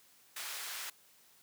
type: high-pass noise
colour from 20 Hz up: pink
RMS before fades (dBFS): -42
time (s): 0.36-0.9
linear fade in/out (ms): 5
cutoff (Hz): 1400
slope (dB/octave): 12
effects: white hiss -64 dBFS RMS until 1.42 s + high-pass 100 Hz 12 dB/octave